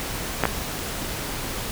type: clicks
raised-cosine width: 0.5 ms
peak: -3 dBFS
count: 2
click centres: 0.437 / 0.454 s
effects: pink hiss -30 dBFS RMS until 1.71 s